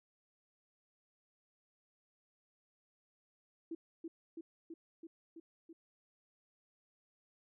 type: tone with echo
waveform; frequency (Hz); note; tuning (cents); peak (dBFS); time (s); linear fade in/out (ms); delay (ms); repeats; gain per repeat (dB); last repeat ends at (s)
sine; 329.6; E4; 0; -39; 3.71-3.75; 5; 330; 6; -2; 5.73
effects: none